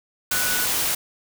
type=tone in noise; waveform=sine; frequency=1480 Hz; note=F#6; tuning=in tune; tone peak=-27 dBFS; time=0.31-0.65 s; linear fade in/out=5 ms; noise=white; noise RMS=-23 dBFS; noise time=0.31-0.95 s; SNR=-7 dB; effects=none